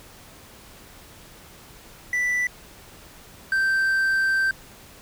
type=tone pair in turn; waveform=triangle; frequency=1975.5 / 1562.1 Hz; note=B6 / G6; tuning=0 / -7 cents; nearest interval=major third; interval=407 cents; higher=first; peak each=-19 / -17 dBFS; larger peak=second; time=2.13-2.47 / 3.52-4.51 s; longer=second; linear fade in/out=2 ms; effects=pink hiss -47 dBFS RMS until 5.01 s